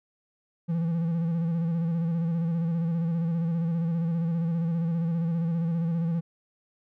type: tone with vibrato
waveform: triangle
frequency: 166.8 Hz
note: E3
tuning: 21 cents sharp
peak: -22 dBFS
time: 0.68-6.21 s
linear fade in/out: 20 ms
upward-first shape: square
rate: 15 Hz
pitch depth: 39 cents each way
effects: none